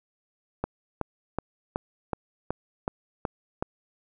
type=click train; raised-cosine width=1 ms; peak=-13 dBFS; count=9; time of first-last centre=0.64-3.625 s; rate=2.68 Hz; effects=none